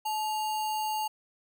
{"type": "tone with sample-and-hold", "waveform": "sine", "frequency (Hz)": 862, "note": "A5", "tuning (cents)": -36, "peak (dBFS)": -28, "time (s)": [0.05, 1.08], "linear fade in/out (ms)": 10, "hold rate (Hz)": 3675, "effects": []}